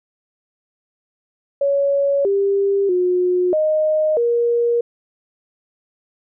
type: tone with pitch steps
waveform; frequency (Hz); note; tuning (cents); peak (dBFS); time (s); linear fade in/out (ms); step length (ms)
sine; 560 / 396.9 / 360.9 / 619 / 472.8; C#5 / G4 / F#4 / D#5 / A#4; +18 / +22 / -43 / -9 / +24; -14; 1.61-4.81; 5; 640
effects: none